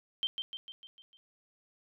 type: tone with echo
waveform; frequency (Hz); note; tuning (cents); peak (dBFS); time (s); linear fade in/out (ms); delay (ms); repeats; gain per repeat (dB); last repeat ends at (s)
sine; 3136; G7; 0; -28; 0.23-0.27; 0; 150; 6; -5; 1.17
effects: none